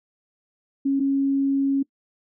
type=tone pair in turn; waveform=sine; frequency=274.7 / 274.7 Hz; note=C#4 / C#4; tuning=-16 / -16 cents; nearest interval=unison; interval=0 cents; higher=neither; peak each=-18 dBFS; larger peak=neither; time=0.85-1 / 1-1.83 s; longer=second; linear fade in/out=10 ms; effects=noise-tail reverb RT60 0.1 s tail -22 dB re dry